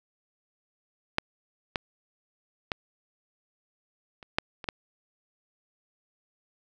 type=clicks; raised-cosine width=0.3 ms; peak=-7 / -11 / -12 / -29 / -7 / -23 / -12 dBFS; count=7; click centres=1.184 / 1.758 / 2.718 / 4.228 / 4.385 / 4.642 / 4.688 s; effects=none